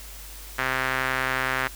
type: tone with band-pass filter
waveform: sawtooth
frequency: 130.81 Hz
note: C3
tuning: in tune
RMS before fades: -26 dBFS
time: 0.58-1.68 s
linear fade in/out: 10 ms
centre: 1700 Hz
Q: 2.1
effects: added 50 Hz sine -41 dBFS peak until 1.75 s + white hiss -43 dBFS RMS until 1.75 s